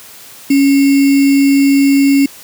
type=tone with sample-and-hold; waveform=sine; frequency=277.2 Hz; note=C#4; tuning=in tune; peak=-6 dBFS; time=0.5-2.26 s; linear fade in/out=5 ms; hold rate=2450 Hz; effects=white hiss -36 dBFS RMS until 2.43 s + high-pass 80 Hz 12 dB/octave